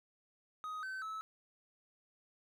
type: tone with pitch steps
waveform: triangle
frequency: 1254 / 1533 / 1301 Hz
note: D#6 / G6 / E6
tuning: +13 / -39 / -23 cents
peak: -38 dBFS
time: 0.64-1.21 s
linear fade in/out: 0 ms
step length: 190 ms
effects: none